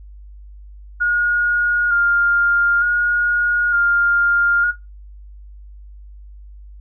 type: tone with vibrato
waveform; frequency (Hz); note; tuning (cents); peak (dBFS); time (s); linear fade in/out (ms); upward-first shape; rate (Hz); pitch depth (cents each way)
sine; 1420; F6; +28; -13; 1-4.72; 20; square; 0.55; 21
effects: noise-tail reverb RT60 0.2 s tail -17 dB re dry + added 50 Hz sine -36 dBFS peak until 6.8 s